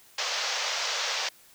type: band-pass noise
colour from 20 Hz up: white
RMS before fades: -30 dBFS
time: 0.18-1.29 s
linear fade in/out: 5 ms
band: 480 to 6200 Hz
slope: 48 dB/octave
effects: white hiss -56 dBFS RMS until 1.54 s